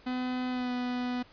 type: tone with pitch glide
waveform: 45% pulse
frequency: 252.5 to 247.7 Hz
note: B3 to B3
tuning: +39 to +5 cents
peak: -30 dBFS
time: 0.06-1.23 s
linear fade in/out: 10 ms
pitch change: -34 cents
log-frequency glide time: 0.5-0.72 s
effects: pink hiss -57 dBFS RMS until 1.32 s + resampled to 11025 Hz